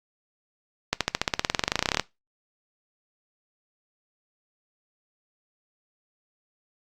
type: accelerating click train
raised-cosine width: 0.2 ms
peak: -4 dBFS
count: 24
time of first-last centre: 0.93-1.997 s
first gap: 77 ms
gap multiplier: 0.95
effects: noise-tail reverb RT60 0.2 s tail -20 dB re dry + Opus 48 kbps